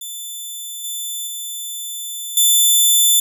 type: tone with level steps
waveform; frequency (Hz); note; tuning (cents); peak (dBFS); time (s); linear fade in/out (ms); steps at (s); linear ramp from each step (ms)
10% pulse; 3520; A7; 0; -20 / -16 / -18 / -3; 0.01-3.2; 5; 0.84 / 1.27 / 2.37; 2
effects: none